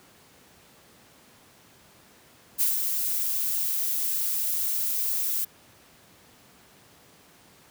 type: noise with ADSR envelope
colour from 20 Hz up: violet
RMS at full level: -22 dBFS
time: 2.58-5.45 s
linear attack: 32 ms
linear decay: 140 ms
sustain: -5 dB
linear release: 11 ms
effects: pink hiss -55 dBFS RMS until 7.7 s + high-pass 100 Hz 12 dB/octave